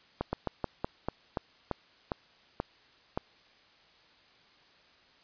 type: slowing click train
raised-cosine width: 1 ms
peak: -16 dBFS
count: 11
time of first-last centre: 0.21-3.175 s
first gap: 120 ms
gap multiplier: 1.19
effects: white hiss -61 dBFS RMS until 5.23 s + resampled to 11025 Hz